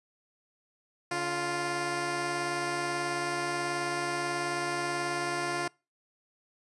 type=tone pair together; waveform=10% pulse; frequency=143.38 / 349.2 Hz; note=D3 / F4; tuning=-41 / 0 cents; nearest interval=octave + minor third; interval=1541 cents; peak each=-30 / -22 dBFS; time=1.11-5.68 s; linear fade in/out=5 ms; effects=noise-tail reverb RT60 0.3 s tail -26 dB re dry + resampled to 24000 Hz